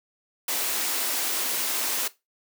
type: high-pass noise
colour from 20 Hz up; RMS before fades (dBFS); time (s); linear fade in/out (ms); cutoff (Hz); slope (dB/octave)
white; -27; 0.48-2.08; 5; 250; 24
effects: noise-tail reverb RT60 0.2 s tail -17 dB re dry